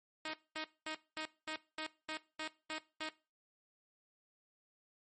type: tone bursts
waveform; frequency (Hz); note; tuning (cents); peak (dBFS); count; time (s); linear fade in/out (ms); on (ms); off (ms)
5% pulse; 312.5; D#4; +8; -28; 10; 0.25-3.09; 2; 86; 220
effects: noise-tail reverb RT60 0.3 s tail -19 dB re dry + MP3 32 kbps